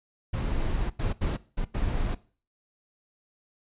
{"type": "noise bursts at uneven times", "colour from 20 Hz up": "brown", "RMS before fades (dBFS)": -27, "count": 5, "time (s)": [[0.33, 0.9], [0.99, 1.13], [1.21, 1.37], [1.57, 1.65], [1.74, 2.15]], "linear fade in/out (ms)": 10, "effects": ["noise-tail reverb RT60 0.4 s tail -19 dB re dry", "resampled to 8000 Hz"]}